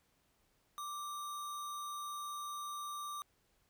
sine tone with sample-and-hold, 1174.7 Hz, D6, in tune, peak -40 dBFS, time 0.78-3.22 s, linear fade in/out 0 ms, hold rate 4900 Hz, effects pink hiss -75 dBFS RMS until 3.69 s

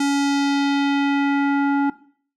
square tone with low-pass filter sweep, 281.2 Hz, C#4, 25 cents sharp, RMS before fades -19 dBFS, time 0-1.9 s, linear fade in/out 5 ms, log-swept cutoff 8000 to 1200 Hz, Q 1.4, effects noise-tail reverb RT60 0.5 s tail -17 dB re dry

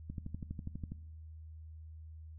click train, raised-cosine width 5 ms, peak -28 dBFS, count 11, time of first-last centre 0.1-0.92 s, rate 12.2 Hz, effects noise-tail reverb RT60 0.9 s tail -19 dB re dry + added 79 Hz sine -47 dBFS peak until 2.38 s

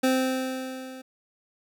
25% pulse tone with level ramp, 260 Hz, C4, 11 cents flat, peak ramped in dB -15 to -36 dBFS, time 0.03-1.02 s, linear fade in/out 10 ms, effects none

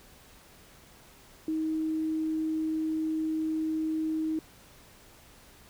sine tone, 315.8 Hz, D#4, 26 cents sharp, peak -27 dBFS, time 1.48-4.39 s, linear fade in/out 2 ms, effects pink hiss -55 dBFS RMS until 5.69 s

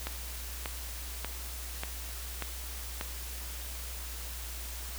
click train, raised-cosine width 0.3 ms, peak -18 dBFS, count 6, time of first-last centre 0.07-3.011 s, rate 1.7 Hz, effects added 60 Hz sine -40 dBFS peak until 4.98 s + white hiss -43 dBFS RMS until 4.98 s

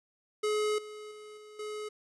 square tone with level steps, 424.1 Hz, G#4, 36 cents sharp, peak -28 / -43 / -46 / -49 / -37 dBFS, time 0.43-1.89 s, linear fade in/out 10 ms, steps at 0.78 / 1.11 / 1.37 / 1.59 s, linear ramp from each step 5 ms, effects resampled to 24000 Hz + 11-bit

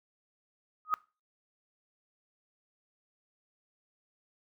sine tone with exponential growth, 1254 Hz, D#6, 13 cents sharp, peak -20 dBFS, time 0.85-0.94 s, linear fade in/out 0 ms, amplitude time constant 18 ms, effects noise-tail reverb RT60 0.3 s tail -22 dB re dry

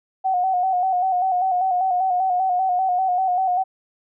sine tone with vibrato, 740 Hz, F#5, in tune, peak -17 dBFS, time 0.24-3.64 s, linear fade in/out 20 ms, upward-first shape square, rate 5.1 Hz, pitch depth 47 cents each way, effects none

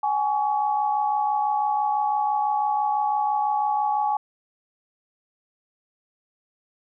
sine tone cluster, 773 / 839 / 1128 Hz, G5 / G#5 / C#6, -24 / +17 / +30 cents, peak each -30 / -21 / -30 dBFS, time 0.03-4.17 s, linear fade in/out 5 ms, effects none

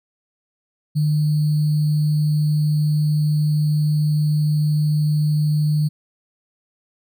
sine tone with sample-and-hold, 151.1 Hz, D3, 50 cents sharp, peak -15 dBFS, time 0.95-5.89 s, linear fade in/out 20 ms, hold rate 4410 Hz, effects none

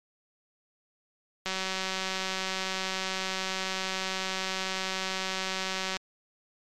click train, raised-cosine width 0.2 ms, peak -14 dBFS, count 853, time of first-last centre 1.46-5.968 s, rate 189 Hz, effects MP3 96 kbps

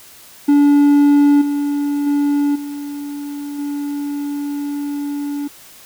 triangle tone with level steps, 287.8 Hz, D4, 35 cents flat, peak -6 / -14 / -11 / -22 / -18 dBFS, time 0.48-5.48 s, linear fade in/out 10 ms, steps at 1.41 / 2.06 / 2.55 / 3.58 s, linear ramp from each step 10 ms, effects white hiss -42 dBFS RMS until 5.85 s

